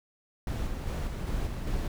brown noise with tremolo, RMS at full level -31 dBFS, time 0.47-1.88 s, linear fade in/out 2 ms, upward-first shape square, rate 2.5 Hz, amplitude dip 30%, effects none

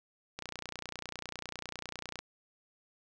click train, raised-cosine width 0.2 ms, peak -22 dBFS, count 55, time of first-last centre 0.39-2.19 s, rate 30 Hz, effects none

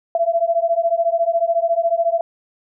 sine beating tone pair, 666 / 680 Hz, E5 / F5, +18 / -46 cents, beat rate 14 Hz, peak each -18 dBFS, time 0.15-2.21 s, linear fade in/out 2 ms, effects none

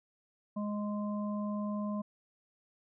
harmonic tone, 207.7 Hz, G#3, in tune, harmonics 1 / 3 / 5, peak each -33 / -42 / -44 dBFS, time 0.56-2.02 s, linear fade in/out 10 ms, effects none

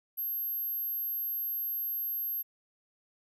sine tone, 12540 Hz, G9, 1 cent flat, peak -31 dBFS, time 0.17-2.43 s, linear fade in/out 20 ms, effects none

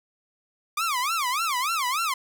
sawtooth tone with vibrato, 1157 Hz, D6, 26 cents flat, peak -20 dBFS, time 0.77-2.14 s, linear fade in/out 5 ms, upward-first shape sine, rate 3.4 Hz, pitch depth 290 cents each way, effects none

